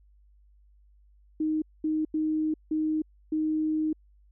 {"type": "tone bursts at uneven times", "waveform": "sine", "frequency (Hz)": 311.1, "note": "D#4", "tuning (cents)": 0, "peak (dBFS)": -24, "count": 5, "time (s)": [[1.4, 1.62], [1.84, 2.05], [2.14, 2.54], [2.71, 3.02], [3.32, 3.93]], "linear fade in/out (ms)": 5, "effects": ["added 50 Hz sine -56 dBFS peak until 4.31 s"]}